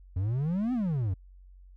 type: exponential two-way sweep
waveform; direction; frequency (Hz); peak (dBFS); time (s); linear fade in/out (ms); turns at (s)
triangle; up then down; 87 to 261.6 to 87; -24; 0.16-1.14; 5; 0.73
effects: added 46 Hz sine -49 dBFS peak until 1.76 s